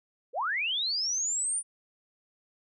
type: linear sweep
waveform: sine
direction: up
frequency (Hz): 415.3 to 9397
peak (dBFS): -27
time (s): 0.33-1.63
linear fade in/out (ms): 50
effects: none